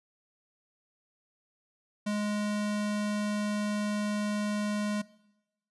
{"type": "tone", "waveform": "square", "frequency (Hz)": 208.4, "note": "G#3", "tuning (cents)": 6, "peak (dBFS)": -29, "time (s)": [2.06, 5.02], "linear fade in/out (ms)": 10, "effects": ["noise-tail reverb RT60 0.9 s tail -20 dB re dry", "resampled to 24000 Hz"]}